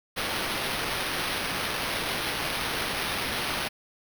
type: noise with sample-and-hold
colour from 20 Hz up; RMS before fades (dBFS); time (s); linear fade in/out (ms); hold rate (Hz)
white; -30; 0.16-3.69; 20; 7350
effects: none